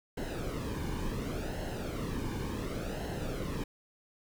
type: noise with flanger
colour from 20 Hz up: brown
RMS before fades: -36 dBFS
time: 0.17-3.64 s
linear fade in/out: 5 ms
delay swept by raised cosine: 0.84 to 1.54 ms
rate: 0.69 Hz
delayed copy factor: -0.65
effects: none

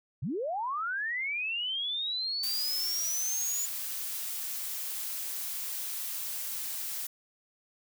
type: linear sweep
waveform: sine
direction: up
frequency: 100.4 to 7000 Hz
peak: -30 dBFS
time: 0.22-3.66 s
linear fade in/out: 10 ms
type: noise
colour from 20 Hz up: blue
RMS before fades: -36 dBFS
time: 2.43-7.07 s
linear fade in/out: 5 ms
effects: none

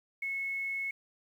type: tone with quantisation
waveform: sine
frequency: 2191 Hz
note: C#7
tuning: 21 cents flat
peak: -32 dBFS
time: 0.22-0.91 s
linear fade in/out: 5 ms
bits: 10
effects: none

